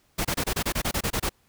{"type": "noise bursts", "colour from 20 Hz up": "pink", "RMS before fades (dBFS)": -26, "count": 12, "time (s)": [0.18, 1.294], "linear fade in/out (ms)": 10, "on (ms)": 69, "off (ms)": 26, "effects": ["pink hiss -65 dBFS RMS until 1.48 s"]}